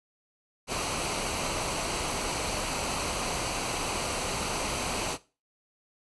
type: noise with comb filter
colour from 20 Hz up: pink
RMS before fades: -31 dBFS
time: 0.67-5.18 s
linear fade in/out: 50 ms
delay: 0.57 ms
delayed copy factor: -0.5
effects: noise-tail reverb RT60 0.3 s tail -17 dB re dry + resampled to 24000 Hz

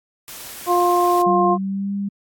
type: noise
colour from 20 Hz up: white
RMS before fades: -35 dBFS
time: 0.28-1.22 s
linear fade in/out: 0 ms
type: harmonic tone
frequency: 352.9 Hz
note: F4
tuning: 18 cents sharp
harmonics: 1 / 2 / 3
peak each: -18 / -18 / -18 dBFS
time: 0.66-1.58 s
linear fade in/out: 50 ms
type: tone with pitch glide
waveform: sine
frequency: 190 to 199.79 Hz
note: F#3 to G3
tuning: +46 to +33 cents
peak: -21 dBFS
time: 1.26-2.09 s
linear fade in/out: 10 ms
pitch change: +87 cents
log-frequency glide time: 1.47-1.93 s
effects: AAC 64 kbps

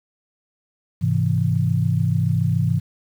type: chord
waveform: sine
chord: Ab augmented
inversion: none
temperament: equal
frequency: 103.83 / 130.81 / 164.81 Hz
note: Ab2 / C3 / E3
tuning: 0 / 0 / 0 cents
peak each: -21 dBFS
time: 1.01-2.8 s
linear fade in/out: 20 ms
effects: 8-bit

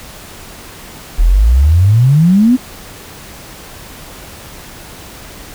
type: exponential sweep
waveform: sine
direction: up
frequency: 38 to 263.4 Hz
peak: -5 dBFS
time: 1.18-2.57 s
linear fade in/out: 20 ms
effects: pink hiss -33 dBFS RMS until 5.54 s

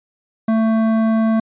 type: tone with hard clipping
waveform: sine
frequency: 222.5 Hz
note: A3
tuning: 20 cents sharp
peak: -15 dBFS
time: 0.48-1.4 s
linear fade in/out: 5 ms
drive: 12 dB
effects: resampled to 8000 Hz

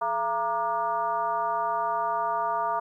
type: tone with frequency modulation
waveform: sine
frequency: 934 Hz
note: A#5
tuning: 3 cents sharp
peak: -24 dBFS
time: 0.01-2.8 s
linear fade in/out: 10 ms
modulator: 253 Hz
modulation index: 1.2
effects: 11-bit

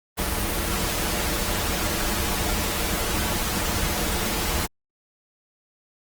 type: noise with comb filter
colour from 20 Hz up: pink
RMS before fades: -25 dBFS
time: 0.17-4.67 s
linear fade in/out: 20 ms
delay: 7.6 ms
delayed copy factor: -0.65
effects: Opus 24 kbps

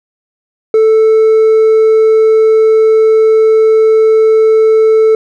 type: tone with hard clipping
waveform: sine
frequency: 440 Hz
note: A4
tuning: in tune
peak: -5 dBFS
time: 0.74-5.15 s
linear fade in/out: 2 ms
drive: 2 dB
effects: none

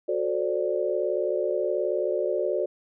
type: chord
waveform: sine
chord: D dominant seventh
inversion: first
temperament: just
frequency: 367.1 / 440.5 / 528.6 / 587.3 Hz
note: F#4 / A4 / C5 / D5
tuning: -14 / +2 / +18 / 0 cents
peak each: -28 / -30 / -30 / -28 dBFS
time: 0.08-2.66 s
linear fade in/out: 10 ms
effects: none

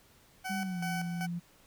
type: tone with tremolo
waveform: 20% pulse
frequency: 754 Hz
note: F#5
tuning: 32 cents sharp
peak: -30 dBFS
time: 0.44-1.27 s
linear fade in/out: 20 ms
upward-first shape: square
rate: 2.6 Hz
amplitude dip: 70%
type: tone with pitch glide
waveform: sine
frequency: 196.9 to 172.4 Hz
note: G3 to F3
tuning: +8 to -22 cents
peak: -33 dBFS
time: 0.49-1.4 s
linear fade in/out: 20 ms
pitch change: -230 cents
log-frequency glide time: 0.6-0.81 s
effects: pink hiss -62 dBFS RMS until 1.66 s

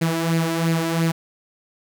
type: tone with flanger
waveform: sawtooth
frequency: 164.81 Hz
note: E3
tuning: in tune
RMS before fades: -21 dBFS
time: 0.01-1.12 s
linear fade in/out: 10 ms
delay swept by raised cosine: 0.42 to 3.02 ms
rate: 2.9 Hz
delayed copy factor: +0.55
effects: none

